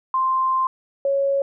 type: tone pair in turn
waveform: sine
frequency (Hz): 1046.5 / 553.3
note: C6 / C#5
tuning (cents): 0 / -3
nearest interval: major seventh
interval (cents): 1103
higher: first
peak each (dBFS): -17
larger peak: neither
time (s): 0.14-0.67 / 1.05-1.42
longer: first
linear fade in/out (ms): 2
effects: none